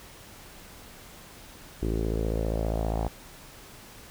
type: tone with low-pass filter sweep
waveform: sawtooth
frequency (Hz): 55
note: A1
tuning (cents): 0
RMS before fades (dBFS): -28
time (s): 1.82-3.08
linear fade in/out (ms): 0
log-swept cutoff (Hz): 360 to 790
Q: 3.5
effects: pink hiss -48 dBFS RMS until 4.1 s